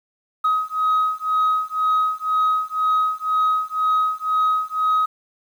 sine beating tone pair, 1263 / 1265 Hz, D#6 / D#6, +26 / +28 cents, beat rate 2 Hz, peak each -19 dBFS, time 0.44-5.06 s, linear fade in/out 10 ms, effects tanh soft clip ceiling -13 dBFS + 8-bit

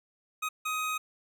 25% pulse tone bursts at uneven times, 1256 Hz, D#6, 16 cents sharp, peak -26 dBFS, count 2, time 0.42-0.49 / 0.65-0.98 s, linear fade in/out 10 ms, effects none

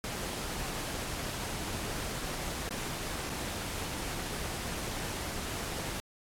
pink noise with dropouts, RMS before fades -37 dBFS, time 0.04-6 s, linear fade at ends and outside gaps 0 ms, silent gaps 2.691-2.709 / 3.295-3.3 s, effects low-pass 12000 Hz 12 dB/octave + AAC 64 kbps

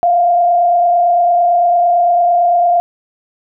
sine tone with frequency modulation, 698.5 Hz, F5, in tune, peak -8 dBFS, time 0.03-2.8 s, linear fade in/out 0 ms, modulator 28.9 Hz, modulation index 0.64, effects none

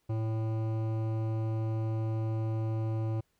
sine tone with hard clipping, 110.9 Hz, A2, 14 cents sharp, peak -31 dBFS, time 0.09-3.21 s, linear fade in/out 10 ms, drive 14 dB, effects pink hiss -75 dBFS RMS until 3.39 s

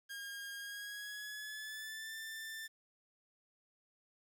sawtooth tone with pitch glide, 1621 to 1778 Hz, G#6 to A6, -42 to +18 cents, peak -40 dBFS, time 0.09-2.68 s, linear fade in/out 20 ms, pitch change +160 cents, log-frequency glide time 0.57-2.14 s, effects 11-bit

